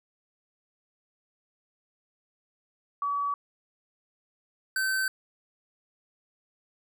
sine / square tone pair in turn, 1140 / 1539.9 Hz, C#6 / G6, +48 / -31 cents, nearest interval perfect fourth, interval 521 cents, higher second, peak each -26 dBFS, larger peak neither, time 3.02-3.34 / 4.76-5.08 s, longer neither, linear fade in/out 2 ms, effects none

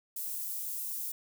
white high-pass noise, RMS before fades -37 dBFS, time 0.16-1.12 s, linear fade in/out 5 ms, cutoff 11000 Hz, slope 12 dB/octave, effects none

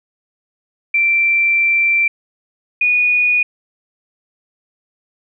sine tone pair in turn, 2349 / 2461 Hz, D7 / D#7, 0 / -20 cents, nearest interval minor second, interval 80 cents, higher second, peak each -11 dBFS, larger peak neither, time 0.94-2.08 / 2.81-3.43 s, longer first, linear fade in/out 5 ms, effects none

